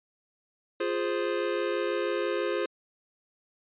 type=chord; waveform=square; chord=F minor; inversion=none; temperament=equal; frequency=349.2 / 415.3 / 523.3 Hz; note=F4 / Ab4 / C5; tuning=0 / 0 / 0 cents; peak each=-32 dBFS; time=0.8-2.66 s; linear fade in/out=5 ms; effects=resampled to 8000 Hz